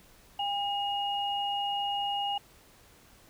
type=tone pair together; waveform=sine; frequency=805.4 / 2870 Hz; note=G5 / F7; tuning=+47 / +47 cents; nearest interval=octave + minor seventh; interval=2200 cents; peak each=-30 / -33 dBFS; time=0.39-2.38 s; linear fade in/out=5 ms; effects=pink hiss -58 dBFS RMS until 3.29 s